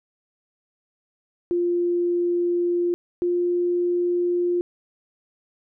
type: tone pair in turn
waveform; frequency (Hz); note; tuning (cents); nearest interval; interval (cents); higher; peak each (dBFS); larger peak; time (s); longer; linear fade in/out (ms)
sine; 349.2 / 351.8; F4 / F4; 0 / +13; unison; 13; second; -19; neither; 1.51-2.94 / 3.22-4.61; first; 0
effects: none